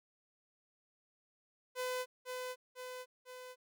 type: tone with echo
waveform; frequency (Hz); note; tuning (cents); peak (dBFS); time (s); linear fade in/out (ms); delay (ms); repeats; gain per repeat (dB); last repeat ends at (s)
sawtooth; 505; B4; +39; -32; 1.75-2.06; 50; 500; 3; -4; 3.56
effects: none